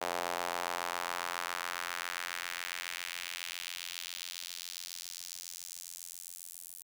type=tone with high-pass filter sweep; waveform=sawtooth; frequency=87.31 Hz; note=F2; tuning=in tune; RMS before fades=-40 dBFS; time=0.01-6.83 s; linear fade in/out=10 ms; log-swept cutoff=650 to 10000 Hz; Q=1.4; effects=none